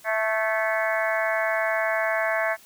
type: harmonic tone with a mistuned harmonic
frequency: 220 Hz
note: A3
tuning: in tune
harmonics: 3 / 4 / 5 / 6 / 7 / 8 / 9 / 10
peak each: -25 / -33 / -32 / -37 / -31 / -29 / -32 / -33 dBFS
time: 0.04-2.57 s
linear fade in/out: 50 ms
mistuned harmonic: 8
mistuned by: -28 cents
effects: white hiss -52 dBFS RMS until 2.65 s